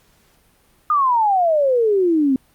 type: exponential sweep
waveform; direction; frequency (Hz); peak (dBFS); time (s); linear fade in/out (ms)
sine; down; 1244.5 to 256.3; -13; 0.9-2.36; 2
effects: pink hiss -57 dBFS RMS until 2.54 s + Opus 48 kbps